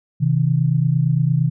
sine tone pair together, 130.81 / 159.57 Hz, C3 / D#3, 0 / +44 cents, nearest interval minor third, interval 344 cents, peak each -17 dBFS, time 0.2-1.5 s, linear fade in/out 20 ms, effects none

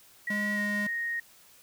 sine tone with pitch glide, 1918 to 1865.6 Hz, A#6 to A#6, +49 to +1 cents, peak -29 dBFS, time 0.27-1.2 s, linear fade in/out 5 ms, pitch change -48 cents, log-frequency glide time 0.54-0.59 s
square tone, 206.7 Hz, G#3, 8 cents flat, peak -32 dBFS, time 0.3-0.87 s, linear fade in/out 5 ms
effects white hiss -57 dBFS RMS until 1.62 s

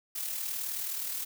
blue noise with amplitude modulation, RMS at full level -33 dBFS, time 0.15-1.25 s, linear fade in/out 10 ms, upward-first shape sine, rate 39.2 Hz, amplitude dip 45%, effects none

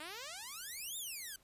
5% pulse exponential two-way sweep, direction up then down, 293.7 to 3729 to 1517 Hz, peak -33 dBFS, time 0-1.36 s, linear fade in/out 2 ms, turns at 0.97 s, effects pink hiss -69 dBFS RMS until 1.43 s + resampled to 32000 Hz

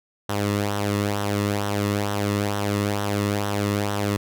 sawtooth tone with flanger, 102.2 Hz, G#2, 27 cents flat, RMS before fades -24 dBFS, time 0.29-4.17 s, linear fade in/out 5 ms, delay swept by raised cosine 0.42 to 1.32 ms, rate 2.2 Hz, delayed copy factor -0.6, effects none

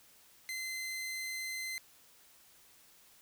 sawtooth tone, 2064 Hz, C7, 24 cents flat, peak -34 dBFS, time 0.49-1.78 s, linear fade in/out 0 ms, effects white hiss -62 dBFS RMS until 3.21 s

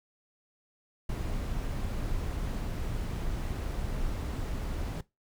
brown noise, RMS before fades -33 dBFS, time 1.09-5.01 s, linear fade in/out 5 ms, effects noise-tail reverb RT60 0.2 s tail -19 dB re dry

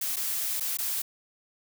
blue noise with dropouts, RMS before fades -30 dBFS, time 0.01-1.02 s, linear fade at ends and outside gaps 5 ms, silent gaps 0.16-0.166 / 0.6-0.606 / 0.772-0.786 s, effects none

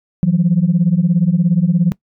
sine beating tone pair, 164.81 / 181.81 Hz, E3 / F#3, 0 / -30 cents, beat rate 17 Hz, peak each -13 / -12 dBFS, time 0.23-1.92 s, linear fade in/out 0 ms, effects noise-tail reverb RT60 0.1 s tail -22 dB re dry + tanh soft clip ceiling -4 dBFS

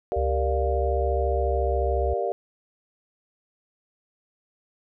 sine chord, G minor seventh, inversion none, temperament equal, 392 / 466.2 / 587.3 / 698.5 Hz, G4 / Bb4 / D5 / F5, 0 / 0 / 0 / 0 cents, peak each -29 dBFS, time 0.12-2.32 s, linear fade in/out 0 ms
sine tone with pitch glide, 68.9 to 67.21 Hz, C#2 to C2, -10 to +47 cents, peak -24 dBFS, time 0.16-2.14 s, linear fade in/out 10 ms, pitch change -43 cents, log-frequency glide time 1.2-1.67 s
effects none

